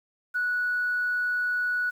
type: tone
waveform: sine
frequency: 1471 Hz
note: F#6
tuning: 11 cents flat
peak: -23 dBFS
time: 0.34-1.91 s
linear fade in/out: 20 ms
effects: tanh soft clip ceiling -19 dBFS + 9-bit